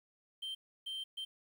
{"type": "tone bursts at uneven times", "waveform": "triangle", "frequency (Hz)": 3136, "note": "G7", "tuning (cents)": 0, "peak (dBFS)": -37, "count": 3, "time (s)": [[0.42, 0.55], [0.86, 1.04], [1.17, 1.25]], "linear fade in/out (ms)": 10, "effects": ["11-bit"]}